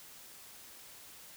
silence, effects white hiss -53 dBFS RMS until 1.36 s

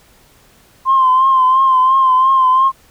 sine tone with vibrato, 1046.5 Hz, C6, in tune, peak -7 dBFS, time 0.85-2.72 s, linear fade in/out 50 ms, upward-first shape triangle, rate 2.9 Hz, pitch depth 53 cents each way, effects tanh soft clip ceiling -3 dBFS + pink hiss -49 dBFS RMS until 2.9 s

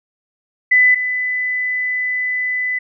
sine tone pair in turn, 2001 / 2001 Hz, B6 / B6, +22 / +22 cents, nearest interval unison, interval 0 cents, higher neither, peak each -8 / -17 dBFS, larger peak first, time 0.71-0.95 / 0.95-2.79 s, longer second, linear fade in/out 10 ms, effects none

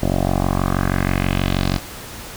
10% pulse tone with low-pass filter sweep, 46.25 Hz, F#1, in tune, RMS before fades -19 dBFS, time 0.01-1.79 s, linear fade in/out 20 ms, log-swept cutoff 530 to 5100 Hz, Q 2.4, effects pink hiss -34 dBFS RMS until 2.36 s

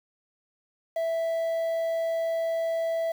triangle tone with quantisation, 659.3 Hz, E5, in tune, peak -23 dBFS, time 0.96-3.12 s, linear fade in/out 5 ms, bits 8, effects none

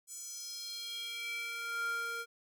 square tone with high-pass filter sweep, 465.1 Hz, A#4, 4 cents flat, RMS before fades -40 dBFS, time 0.07-2.26 s, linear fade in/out 50 ms, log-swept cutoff 7800 to 940 Hz, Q 3.8, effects none

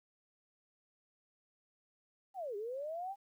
sine linear two-way sweep, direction down then up, 811 to 393.4 to 811 Hz, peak -38 dBFS, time 2.34-3.16 s, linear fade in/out 50 ms, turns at 2.56 s, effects 12-bit

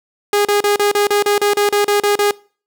sawtooth tone bursts, 410.6 Hz, G#4, 20 cents flat, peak -8 dBFS, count 13, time 0.33-2.31 s, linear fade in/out 2 ms, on 120 ms, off 35 ms, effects noise-tail reverb RT60 0.4 s tail -23 dB re dry

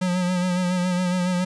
square tone with vibrato, 180.6 Hz, F#3, 42 cents flat, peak -21 dBFS, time 0.01-1.45 s, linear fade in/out 10 ms, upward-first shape sine, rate 7.2 Hz, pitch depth 38 cents each way, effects resampled to 22050 Hz + 10-bit

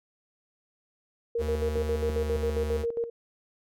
sine tone with tremolo, 466.2 Hz, A#4, in tune, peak -25 dBFS, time 1.35-3.1 s, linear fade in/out 5 ms, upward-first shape square, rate 7.4 Hz, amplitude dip 70%
square tone with pitch glide, 75.7 to 74.7 Hz, D#2 to D2, -47 to +30 cents, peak -30 dBFS, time 1.38-2.86 s, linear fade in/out 50 ms, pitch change -23 cents, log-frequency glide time 2.14-2.27 s
clicks, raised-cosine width 3 ms, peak -27 dBFS, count 3, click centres 1.772 / 2.099 / 2.362 s
effects none

